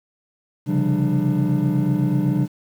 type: tone cluster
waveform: triangle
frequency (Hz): 132.7 / 140.7 / 170.7 / 195.4 / 298.4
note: C3 / C#3 / F3 / G3 / D4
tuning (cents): +25 / +26 / -39 / -5 / +28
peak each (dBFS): -21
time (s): 0.66-2.48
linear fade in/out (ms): 50
effects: tanh soft clip ceiling -7 dBFS + 8-bit